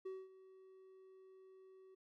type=tone with ADSR envelope; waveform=triangle; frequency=378.7 Hz; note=F#4; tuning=40 cents sharp; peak=-40 dBFS; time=0.05-1.95 s; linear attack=11 ms; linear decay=220 ms; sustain=-17 dB; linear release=9 ms; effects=none